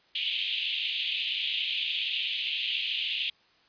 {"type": "band-pass noise", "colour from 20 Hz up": "white", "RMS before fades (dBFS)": -31, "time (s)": [0.15, 3.3], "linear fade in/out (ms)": 5, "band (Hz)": [2600, 3500], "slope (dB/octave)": 48, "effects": ["white hiss -63 dBFS RMS until 3.68 s", "resampled to 11025 Hz"]}